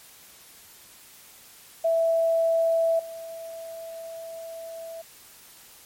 sine tone with level steps, 659.3 Hz, E5, in tune, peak -19 / -35 dBFS, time 1.84-5.02 s, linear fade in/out 10 ms, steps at 2.99 s, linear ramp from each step 5 ms, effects white hiss -50 dBFS RMS until 5.85 s + MP3 64 kbps

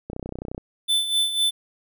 click train, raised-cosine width 2 ms, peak -18 dBFS, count 16, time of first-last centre 0.1-0.579 s, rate 31.3 Hz
square tone with tremolo, 3520 Hz, A7, in tune, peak -18 dBFS, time 0.88-1.51 s, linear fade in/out 20 ms, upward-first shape sine, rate 4 Hz, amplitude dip 65%
effects none

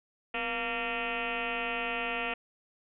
sine tone with frequency modulation, 1607 Hz, G6, 43 cents sharp, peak -30 dBFS, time 0.34-2.34 s, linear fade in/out 5 ms, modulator 226 Hz, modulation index 5.7, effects none

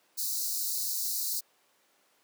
white high-pass noise, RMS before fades -32 dBFS, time 0.17-1.41 s, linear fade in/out 20 ms, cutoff 4000 Hz, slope 96 dB/octave, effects pink hiss -67 dBFS RMS until 2.23 s + high-pass 400 Hz 12 dB/octave

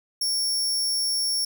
sawtooth tone, 5480 Hz, F8, 34 cents flat, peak -20 dBFS, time 0.21-1.45 s, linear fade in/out 5 ms, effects none

